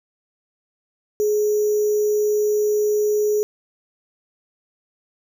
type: tone with sample-and-hold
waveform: sine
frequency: 420.5 Hz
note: G#4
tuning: 22 cents sharp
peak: -16 dBFS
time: 1.2-3.43 s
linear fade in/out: 0 ms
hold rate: 6300 Hz
effects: none